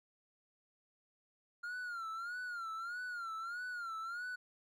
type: tone with vibrato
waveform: triangle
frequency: 1400 Hz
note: F6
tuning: 4 cents sharp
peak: -38 dBFS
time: 1.63-4.36 s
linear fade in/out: 10 ms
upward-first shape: sine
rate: 1.6 Hz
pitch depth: 110 cents each way
effects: none